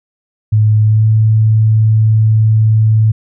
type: tone with pitch glide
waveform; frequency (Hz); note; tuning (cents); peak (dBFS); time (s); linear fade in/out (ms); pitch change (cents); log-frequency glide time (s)
sine; 107.5 to 109.57; A2 to A2; -40 to -7; -6; 0.52-3.12; 10; +33; 0.83-1.06
effects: none